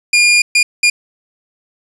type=tone bursts at uneven times; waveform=sawtooth; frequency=2419 Hz; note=D#7; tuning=49 cents flat; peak=-4 dBFS; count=3; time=0.13-0.42 / 0.55-0.63 / 0.83-0.9 s; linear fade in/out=5 ms; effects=resampled to 22050 Hz + 7-bit